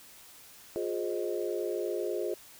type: chord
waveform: sine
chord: F minor seventh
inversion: none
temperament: equal with one note detuned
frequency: 355.5 / 415.3 / 523.3 / 622.3 Hz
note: F4 / Ab4 / C5 / Eb5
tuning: +31 / 0 / 0 / 0 cents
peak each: -34 / -34 / -38 / -38 dBFS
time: 0.76-2.34 s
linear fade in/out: 0 ms
effects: white hiss -53 dBFS RMS until 2.59 s